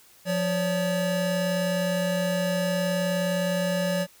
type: tone pair together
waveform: square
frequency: 176.9 / 570.1 Hz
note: F3 / C#5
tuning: +23 / +48 cents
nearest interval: octave + minor sixth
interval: 2025 cents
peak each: -27 dBFS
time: 0.25-4.07 s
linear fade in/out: 50 ms
effects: white hiss -55 dBFS RMS until 4.2 s